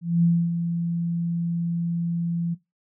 sine tone with ADSR envelope, 169.8 Hz, F3, 48 cents flat, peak -15 dBFS, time 0.01-2.55 s, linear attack 220 ms, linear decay 270 ms, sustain -8 dB, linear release 18 ms, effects noise-tail reverb RT60 0.2 s tail -18 dB re dry

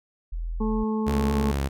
sine tone, 41.69 Hz, E1, 20 cents sharp, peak -27 dBFS, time 0.32-0.84 s, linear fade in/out 10 ms
harmonic tone, 217.5 Hz, A3, 20 cents flat, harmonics 1 / 2 / 4 / 5, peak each -24 / -30 / -36 / -38 dBFS, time 0.6-1.52 s, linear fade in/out 10 ms
sawtooth tone with vibrato, 69.3 Hz, C#2, in tune, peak -20 dBFS, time 1.06-1.69 s, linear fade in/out 20 ms, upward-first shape sine, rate 4.8 Hz, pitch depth 27 cents each way
effects none

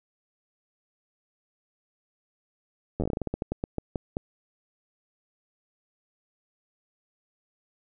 slowing click train, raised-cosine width 2 ms, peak -15 dBFS, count 18, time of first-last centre 3-4.169 s, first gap 10 ms, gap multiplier 1.21, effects none

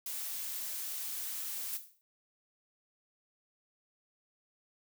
blue noise, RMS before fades -39 dBFS, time 0.06-1.77 s, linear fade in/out 2 ms
violet noise with exponential decay, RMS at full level -37 dBFS, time 1.73-2.01 s, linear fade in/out 0 ms, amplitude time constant 59 ms
effects none

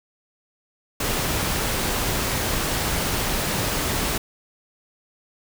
pink noise, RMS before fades -24 dBFS, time 1-4.18 s, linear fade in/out 5 ms, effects none

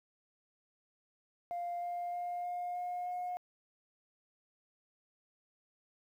sine tone with pitch steps, 698.5 / 702.5 / 706.6 / 710.7 / 714.8 / 719 Hz, F5 / F5 / F5 / F5 / F5 / F#5, 0 / +10 / +20 / +30 / +40 / -50 cents, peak -34 dBFS, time 1.51-3.37 s, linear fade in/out 0 ms, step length 310 ms, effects tanh soft clip ceiling -33 dBFS + 11-bit

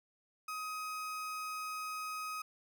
35% pulse tone, 1260 Hz, D#6, 21 cents sharp, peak -37 dBFS, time 0.48-2.42 s, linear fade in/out 5 ms, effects none

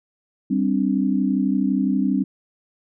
sine chord, G suspended fourth, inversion none, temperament equal, 196 / 261.6 / 293.7 Hz, G3 / C4 / D4, 0 / 0 / 0 cents, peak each -21 / -21 / -24 dBFS, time 0.5-2.24 s, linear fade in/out 10 ms, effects none

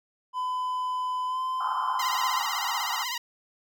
triangle tone with pitch glide, 1008 to 1026.8 Hz, B5 to C6, +35 to -33 cents, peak -25 dBFS, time 0.33-2.43 s, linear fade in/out 50 ms, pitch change +32 cents, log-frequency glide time 1.27-1.39 s
pink band-pass noise, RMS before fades -32 dBFS, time 1.6-3.04 s, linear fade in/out 10 ms, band 780 to 1400 Hz, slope 96 dB/octave
10% pulse tone with vibrato, 987.8 Hz, B5, in tune, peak -21 dBFS, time 1.99-3.18 s, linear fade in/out 5 ms, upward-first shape sine, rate 16 Hz, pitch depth 100 cents each way
effects none

